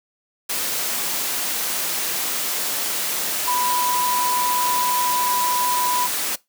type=tone in noise; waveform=sine; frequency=987.8 Hz; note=B5; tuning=in tune; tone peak=-20 dBFS; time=3.47-6.07 s; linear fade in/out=10 ms; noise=white; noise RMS=-24 dBFS; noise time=0.49-6.36 s; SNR=+1 dB; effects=noise-tail reverb RT60 0.2 s tail -21 dB re dry + high-pass 200 Hz 12 dB/octave

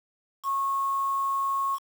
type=tone with quantisation; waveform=sine; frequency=1094 Hz; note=C#6; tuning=23 cents flat; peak=-24 dBFS; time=0.43-1.79 s; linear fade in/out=50 ms; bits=7; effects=none

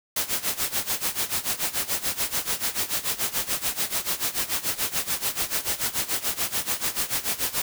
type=noise with tremolo; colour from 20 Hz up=white; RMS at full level=-24 dBFS; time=0.16-7.62 s; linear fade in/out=5 ms; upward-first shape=sine; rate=6.9 Hz; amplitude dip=85%; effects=none

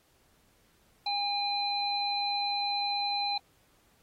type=harmonic tone; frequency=811 Hz; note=G#5; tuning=41 cents flat; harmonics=1 / 3 / 5; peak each=-31 / -40 / -31 dBFS; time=1.06-3.38 s; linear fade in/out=5 ms; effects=pink hiss -67 dBFS RMS until 4.02 s + AAC 48 kbps

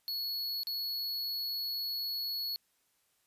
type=tone with dropouts; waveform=square; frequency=4372 Hz; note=C#8; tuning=25 cents flat; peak=-34 dBFS; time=0.08-2.56 s; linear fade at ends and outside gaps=0 ms; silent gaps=0.633-0.67 s; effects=white hiss -74 dBFS RMS until 3.26 s + resampled to 32000 Hz

